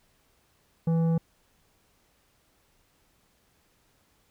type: tone with tanh clipping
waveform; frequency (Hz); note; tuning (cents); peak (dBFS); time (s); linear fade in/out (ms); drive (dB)
sine; 164.81; E3; 0; -23; 0.87-1.18; 5; 10
effects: pink hiss -67 dBFS RMS until 4.3 s